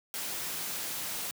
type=noise; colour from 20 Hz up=white; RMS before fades=-36 dBFS; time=0.14-1.31 s; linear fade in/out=0 ms; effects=high-pass 100 Hz 12 dB/octave